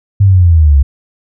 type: linear sweep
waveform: sine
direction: down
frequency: 101.5 to 66.3 Hz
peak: -3 dBFS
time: 0.2-0.83 s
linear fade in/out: 10 ms
effects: none